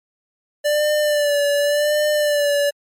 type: tone with vibrato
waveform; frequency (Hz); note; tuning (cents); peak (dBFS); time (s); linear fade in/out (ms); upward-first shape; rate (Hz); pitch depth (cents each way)
square; 587.3; D5; 0; -16; 0.64-2.71; 20; sine; 0.89; 39
effects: MP3 64 kbps